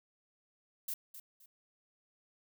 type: noise with echo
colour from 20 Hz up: violet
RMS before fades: -38 dBFS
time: 0.88-0.94 s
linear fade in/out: 5 ms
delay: 260 ms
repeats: 2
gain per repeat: -11 dB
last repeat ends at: 1.46 s
effects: none